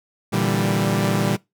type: chord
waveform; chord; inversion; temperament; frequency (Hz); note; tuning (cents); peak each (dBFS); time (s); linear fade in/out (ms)
sawtooth; E half-diminished seventh; second; equal; 116.54 / 146.83 / 164.81 / 196; Bb2 / D3 / E3 / G3; 0 / 0 / 0 / 0; -20 / -21 / -22 / -18; 0.32-1.37; 20
effects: noise-tail reverb RT60 0.2 s tail -23 dB re dry